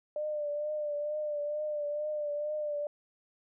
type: tone with vibrato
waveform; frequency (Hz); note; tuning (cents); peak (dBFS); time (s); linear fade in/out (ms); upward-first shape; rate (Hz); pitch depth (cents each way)
sine; 596; D5; +25; -31; 0.16-2.87; 2; triangle; 2.2; 43
effects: none